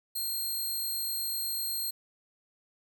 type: tone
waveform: 5% pulse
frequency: 4212 Hz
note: C8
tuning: 11 cents sharp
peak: -24 dBFS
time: 0.15-1.91 s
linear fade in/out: 10 ms
effects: none